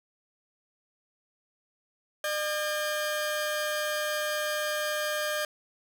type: tone pair together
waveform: sawtooth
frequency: 604 / 1612.5 Hz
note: D5 / G6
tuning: +48 / +48 cents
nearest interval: octave + perfect fourth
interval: 1700 cents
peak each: -26 / -29 dBFS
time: 2.24-5.45 s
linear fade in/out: 2 ms
effects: none